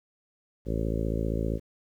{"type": "harmonic tone", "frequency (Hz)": 55.2, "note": "A1", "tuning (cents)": 6, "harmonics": [1, 2, 3, 4, 5, 6, 7, 8, 9, 10], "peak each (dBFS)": [-30, -33, -35, -36, -37, -38, -38, -39, -40, -40], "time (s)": [0.65, 1.6], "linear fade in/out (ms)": 50, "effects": ["10-bit"]}